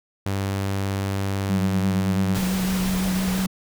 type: tone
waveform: sawtooth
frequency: 98 Hz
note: G2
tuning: in tune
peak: -19 dBFS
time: 0.26-2.38 s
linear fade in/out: 0 ms
type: tone with vibrato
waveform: sine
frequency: 186.9 Hz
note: F#3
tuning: 18 cents sharp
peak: -21 dBFS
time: 1.49-3.47 s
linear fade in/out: 10 ms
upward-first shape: sine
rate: 5.9 Hz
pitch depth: 25 cents each way
type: noise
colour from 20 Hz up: pink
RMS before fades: -29 dBFS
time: 2.35-3.46 s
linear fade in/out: 0 ms
effects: none